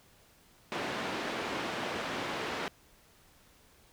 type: band-pass noise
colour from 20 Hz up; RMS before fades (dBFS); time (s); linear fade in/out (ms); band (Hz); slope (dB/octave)
pink; -36; 0.72-2.68; 0; 250 to 3200; 12
effects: pink hiss -62 dBFS RMS until 3.92 s